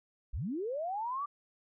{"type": "linear sweep", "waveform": "sine", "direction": "up", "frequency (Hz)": [33.5, 1186], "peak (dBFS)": -33, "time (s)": [0.33, 1.26], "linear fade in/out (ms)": 10, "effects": []}